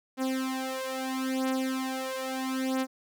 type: beating tone pair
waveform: sawtooth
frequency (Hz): 261.6 / 262.36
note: C4 / C4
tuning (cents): 0 / +5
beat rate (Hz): 0.76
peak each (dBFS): -28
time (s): 0.17-2.87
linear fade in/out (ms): 50
effects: none